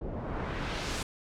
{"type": "noise with low-pass filter sweep", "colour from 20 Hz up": "pink", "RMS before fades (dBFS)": -35, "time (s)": [0.01, 1.03], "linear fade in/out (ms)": 5, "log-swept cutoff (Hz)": [450, 8900], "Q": 0.91, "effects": []}